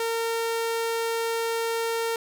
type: tone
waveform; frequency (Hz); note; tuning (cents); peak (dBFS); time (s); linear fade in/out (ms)
sawtooth; 458; A#4; -31; -21; 0-2.16; 2
effects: none